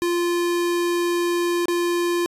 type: tone with dropouts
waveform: square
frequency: 347.4 Hz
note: F4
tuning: 9 cents flat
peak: -20 dBFS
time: 0.02-2.26 s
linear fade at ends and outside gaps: 0 ms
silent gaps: 1.656-1.683 s
effects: resampled to 32000 Hz